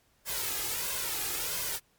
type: noise with flanger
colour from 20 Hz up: white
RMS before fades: -33 dBFS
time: 0.25-1.8 s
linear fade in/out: 50 ms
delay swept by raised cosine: 1.9 to 2.45 ms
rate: 1.5 Hz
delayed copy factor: +0.6
effects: pink hiss -68 dBFS RMS until 1.98 s + MP3 96 kbps